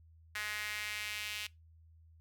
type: tone with high-pass filter sweep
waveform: sawtooth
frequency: 210.4 Hz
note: G#3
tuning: 23 cents sharp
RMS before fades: -40 dBFS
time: 0.35-1.47 s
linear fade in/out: 5 ms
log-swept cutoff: 1800 to 2700 Hz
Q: 2.6
effects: noise-tail reverb RT60 0.2 s tail -22 dB re dry + added 81 Hz sine -58 dBFS peak until 2.2 s